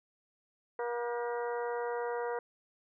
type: harmonic tone with a mistuned harmonic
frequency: 238.8 Hz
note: A#3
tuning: 42 cents sharp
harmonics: 2 / 3 / 4 / 5 / 6 / 7 / 8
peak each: -34 / -42 / -40 / -47 / -46 / -50 / -49 dBFS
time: 0.79-2.39 s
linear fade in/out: 2 ms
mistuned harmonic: 7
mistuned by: -88 cents
effects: none